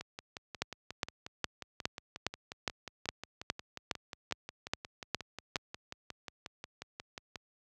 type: two click trains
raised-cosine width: 0.2 ms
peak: -24 / -13 dBFS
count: 42 / 13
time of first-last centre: 0.01-7.358 / 0.62-5.558 s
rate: 5.58 / 2.43 Hz
effects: high-pass 60 Hz 12 dB/octave